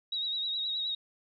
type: tone with vibrato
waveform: sine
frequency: 3822 Hz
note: A#7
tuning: 43 cents sharp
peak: -30 dBFS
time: 0.12-0.95 s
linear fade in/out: 5 ms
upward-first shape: triangle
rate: 9.6 Hz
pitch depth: 56 cents each way
effects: none